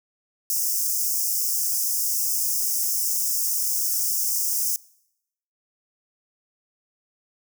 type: high-pass noise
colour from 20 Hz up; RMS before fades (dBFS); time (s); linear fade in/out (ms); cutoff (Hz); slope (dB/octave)
white; -24; 0.5-4.76; 0; 5100; 96
effects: noise-tail reverb RT60 0.8 s tail -23 dB re dry